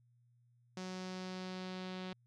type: tone with low-pass filter sweep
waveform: sawtooth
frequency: 185 Hz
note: F#3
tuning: in tune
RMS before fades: -44 dBFS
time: 0.77-2.13 s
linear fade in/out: 2 ms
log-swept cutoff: 5800 to 3800 Hz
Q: 2.2
effects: added 120 Hz sine -67 dBFS peak until 2.26 s